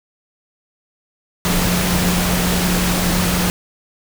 sine tone in noise, 178.9 Hz, F3, 42 cents sharp, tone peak -18 dBFS, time 1.45-3.5 s, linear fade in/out 0 ms, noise pink, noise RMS -19 dBFS, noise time 1.45-3.5 s, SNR -2 dB, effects none

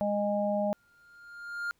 harmonic tone, 205.4 Hz, G#3, 19 cents flat, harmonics 1 / 3 / 4, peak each -31 / -28 / -35 dBFS, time 0.01-0.73 s, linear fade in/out 0 ms
triangle tone with exponential growth, 1406 Hz, F6, 11 cents sharp, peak -27 dBFS, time 0.74-1.71 s, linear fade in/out 0 ms, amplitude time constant 210 ms
effects pink hiss -72 dBFS RMS until 1.79 s

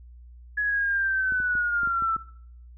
sine linear sweep, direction down, 1690 to 1318.5 Hz, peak -22 dBFS, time 0.57-2.17 s, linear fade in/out 10 ms
clicks, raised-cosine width 3 ms, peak -29 dBFS, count 7, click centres 1.322 / 1.402 / 1.553 / 1.833 / 1.874 / 2.023 / 2.164 s
effects noise-tail reverb RT60 0.6 s tail -18 dB re dry + added 60 Hz sine -44 dBFS peak until 2.77 s

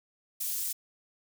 pink high-pass noise, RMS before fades -33 dBFS, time 0.4-0.73 s, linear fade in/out 10 ms, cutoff 9200 Hz, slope 12 dB/octave, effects none

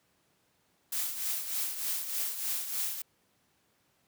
blue noise with tremolo, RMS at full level -31 dBFS, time 0.92-3.02 s, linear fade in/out 5 ms, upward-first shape triangle, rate 3.3 Hz, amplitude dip 65%, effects pink hiss -71 dBFS RMS until 4.07 s + high-pass 100 Hz 12 dB/octave

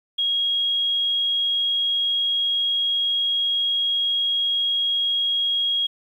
sine tone, 3286 Hz, G#7, 19 cents flat, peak -19 dBFS, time 0.18-5.87 s, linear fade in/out 10 ms, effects 9-bit

